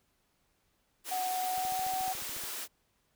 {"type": "high-pass noise", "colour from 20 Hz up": "white", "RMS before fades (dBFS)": -39, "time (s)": [1.04, 2.68], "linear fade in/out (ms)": 50, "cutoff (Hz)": 250, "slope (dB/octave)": 96}
{"type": "tone with pitch glide", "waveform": "sine", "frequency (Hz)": [740, 750.8], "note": ["F#5", "F#5"], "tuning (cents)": [0, 25], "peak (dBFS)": -31, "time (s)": [1.11, 2.13], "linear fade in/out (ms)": 10, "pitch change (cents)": 25, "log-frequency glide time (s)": [1.47, 1.86]}
{"type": "click train", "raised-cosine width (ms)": 3, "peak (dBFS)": -39, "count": 13, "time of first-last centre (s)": [1.58, 2.437], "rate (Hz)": 14}
{"effects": ["pink hiss -74 dBFS RMS until 3.15 s"]}